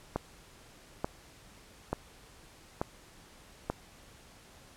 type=click train; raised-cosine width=1 ms; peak=-16 dBFS; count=5; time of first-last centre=0.16-3.7 s; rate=1.13 Hz; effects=pink hiss -56 dBFS RMS until 4.76 s + low-pass 11000 Hz 12 dB/octave